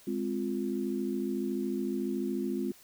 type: chord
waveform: sine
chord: F minor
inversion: first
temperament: equal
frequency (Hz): 207.7 / 261.6 / 349.2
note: Ab3 / C4 / F4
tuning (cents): 0 / 0 / 0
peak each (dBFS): -34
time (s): 0.07-2.72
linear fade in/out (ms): 5
effects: white hiss -57 dBFS RMS until 2.83 s